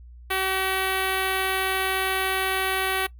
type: tone with notch filter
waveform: 5% pulse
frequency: 380.5 Hz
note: F#4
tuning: 48 cents sharp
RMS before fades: -25 dBFS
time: 0.3-3.07 s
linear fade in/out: 10 ms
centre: 5400 Hz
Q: 0.7
effects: noise-tail reverb RT60 0.1 s tail -20 dB re dry + added 60 Hz sine -42 dBFS peak until 3.19 s